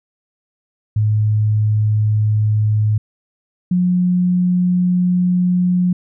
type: tone pair in turn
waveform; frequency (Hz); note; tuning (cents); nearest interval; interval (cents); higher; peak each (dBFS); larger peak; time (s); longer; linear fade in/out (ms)
sine; 106.9 / 179.78; A2 / F#3; -49 / -50; major sixth; 899; second; -12; neither; 0.96-2.98 / 3.71-5.93; second; 5
effects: none